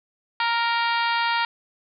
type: harmonic tone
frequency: 466.2 Hz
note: A#4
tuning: in tune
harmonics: 2 / 3 / 4 / 5 / 6 / 7 / 8 / 9 / 10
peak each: -23 / -27 / -29 / -31 / -33 / -34 / -35 / -36 / -37 dBFS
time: 0.4-1.45 s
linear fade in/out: 2 ms
effects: none